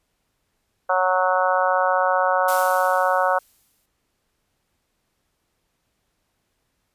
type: harmonic tone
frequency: 184.6 Hz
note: F#3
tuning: 4 cents flat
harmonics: 3 / 4 / 5 / 6 / 7 / 8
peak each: -22 / -23 / -24 / -25 / -25 / -26 dBFS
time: 0.89-3.39 s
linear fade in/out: 10 ms
type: noise with exponential decay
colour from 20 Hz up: blue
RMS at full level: -27 dBFS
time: 2.48-3.86 s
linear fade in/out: 5 ms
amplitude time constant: 300 ms
effects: pink hiss -72 dBFS RMS until 6.94 s + resampled to 32000 Hz